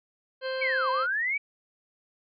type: harmonic tone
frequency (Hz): 523.3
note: C5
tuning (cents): 0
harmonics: 1 / 2 / 3 / 4 / 5 / 6 / 8 / 9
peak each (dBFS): -30 / -41 / -36 / -48 / -47 / -43 / -42 / -52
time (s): 0.41-1.07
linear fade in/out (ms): 50
type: linear two-way sweep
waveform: sine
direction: down then up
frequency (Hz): 2326 to 973 to 2326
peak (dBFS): -25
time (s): 0.61-1.38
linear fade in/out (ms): 10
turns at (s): 0.9
effects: none